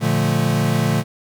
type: chord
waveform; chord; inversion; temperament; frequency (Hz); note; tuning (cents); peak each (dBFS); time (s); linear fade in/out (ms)
square; Bb major seventh; none; equal; 116.54 / 146.83 / 174.61 / 220; Bb2 / D3 / F3 / A3; 0 / 0 / 0 / 0; -22 / -21 / -24 / -23; 0-1.04; 50
effects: none